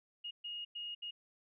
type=tone bursts at uneven times; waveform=sine; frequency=2865 Hz; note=F7; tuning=44 cents sharp; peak=-40 dBFS; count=4; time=0.24-0.31 / 0.44-0.65 / 0.75-0.95 / 1.02-1.11 s; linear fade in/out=10 ms; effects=none

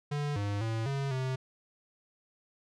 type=tone with pitch steps; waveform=square; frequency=145.9 / 101.8 / 112.5 / 138 / 130.4 Hz; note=D3 / G#2 / A2 / C#3 / C3; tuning=-11 / -34 / +39 / -7 / -5 cents; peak=-31 dBFS; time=0.11-1.36 s; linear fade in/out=10 ms; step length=250 ms; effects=low-pass 6000 Hz 12 dB/octave

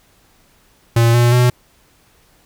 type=tone with pitch steps; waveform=square; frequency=116.54 / 119.95 / 123.47 Hz; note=A#2 / A#2 / B2; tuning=0 / +50 / 0 cents; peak=-10 dBFS; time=0.96-1.5 s; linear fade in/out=5 ms; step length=180 ms; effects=pink hiss -54 dBFS RMS until 2.45 s

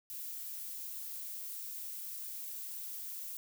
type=noise; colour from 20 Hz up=violet; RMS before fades=-43 dBFS; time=0.1-3.37 s; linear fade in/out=0 ms; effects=none

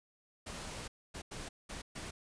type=noise bursts at uneven times; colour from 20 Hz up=pink; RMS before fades=-44 dBFS; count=5; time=0.46-0.88 / 1.14-1.22 / 1.31-1.49 / 1.69-1.82 / 1.95-2.11 s; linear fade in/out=10 ms; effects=resampled to 22050 Hz

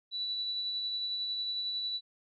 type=tone with tremolo; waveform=sine; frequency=3951 Hz; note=B7; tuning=in tune; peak=-31 dBFS; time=0.11-2.01 s; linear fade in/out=50 ms; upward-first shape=sine; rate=11 Hz; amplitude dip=25%; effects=none

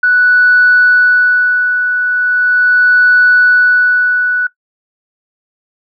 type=tone with tremolo; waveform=sine; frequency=1480 Hz; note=F#6; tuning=in tune; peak=-3 dBFS; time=0.03-4.47 s; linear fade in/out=5 ms; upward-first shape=sine; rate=0.39 Hz; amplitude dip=55%; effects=noise-tail reverb RT60 0.1 s tail -18 dB re dry + tanh soft clip ceiling 0 dBFS

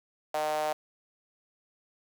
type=tone with high-pass filter; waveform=sawtooth; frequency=153 Hz; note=D#3; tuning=29 cents flat; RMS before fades=-30 dBFS; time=0.34-0.73 s; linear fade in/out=5 ms; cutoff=680 Hz; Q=8.4; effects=9-bit

